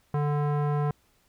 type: tone with low-pass filter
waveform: square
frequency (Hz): 146.83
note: D3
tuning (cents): 0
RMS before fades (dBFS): -26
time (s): 0.14-0.91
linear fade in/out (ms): 2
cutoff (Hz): 1100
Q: 1.5
effects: pink hiss -66 dBFS RMS until 1.28 s